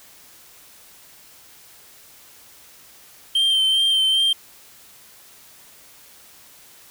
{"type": "tone with vibrato", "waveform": "triangle", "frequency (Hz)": 3136, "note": "G7", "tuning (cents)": 0, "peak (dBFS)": -14, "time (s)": [3.35, 4.33], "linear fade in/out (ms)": 5, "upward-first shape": "sine", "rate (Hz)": 2.5, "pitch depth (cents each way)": 23, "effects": ["white hiss -48 dBFS RMS until 6.9 s"]}